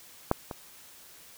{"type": "clicks", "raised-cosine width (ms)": 1, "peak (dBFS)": [-8, -21], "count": 2, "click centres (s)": [0.314, 0.512], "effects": ["white hiss -52 dBFS RMS until 1.37 s"]}